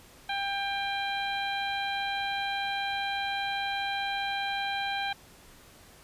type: harmonic tone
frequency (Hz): 795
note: G5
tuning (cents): +24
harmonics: 1 / 2 / 3 / 4 / 5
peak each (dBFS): -32 / -35 / -37 / -38 / -39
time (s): 0.29-5.13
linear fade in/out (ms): 5
effects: pink hiss -54 dBFS RMS until 6.03 s + resampled to 32000 Hz